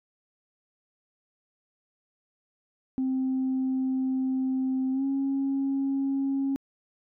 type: tone with pitch glide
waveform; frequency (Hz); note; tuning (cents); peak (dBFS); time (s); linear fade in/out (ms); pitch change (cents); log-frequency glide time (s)
sine; 261.6 to 272.9; C4 to C#4; 0 to -27; -23; 2.98-6.56; 0; +73; 4.92-5.04
effects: tanh soft clip ceiling -21 dBFS